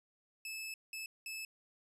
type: tone bursts at uneven times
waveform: sawtooth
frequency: 2610 Hz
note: E7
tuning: 18 cents flat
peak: -38 dBFS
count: 3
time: 0.45-0.74 / 0.93-1.06 / 1.26-1.45 s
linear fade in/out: 2 ms
effects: resampled to 32000 Hz